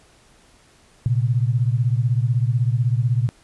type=beating tone pair; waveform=sine; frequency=116.54 / 132.54 Hz; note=A#2 / C3; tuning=0 / +23 cents; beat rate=16 Hz; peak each=-18 / -21 dBFS; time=1.06-3.29 s; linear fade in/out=0 ms; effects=pink hiss -54 dBFS RMS until 3.43 s + resampled to 24000 Hz